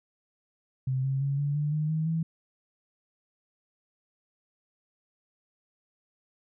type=tone with pitch steps; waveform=sine; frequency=130.81 / 134.95 / 139.23 / 143.64 / 148.19 / 152.89 / 157.73 / 162.73 Hz; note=C3 / C#3 / C#3 / D3 / D3 / D#3 / D#3 / E3; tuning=0 / -46 / +8 / -38 / +16 / -30 / +24 / -22 cents; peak=-25 dBFS; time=0.87-2.23 s; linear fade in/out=5 ms; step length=170 ms; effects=none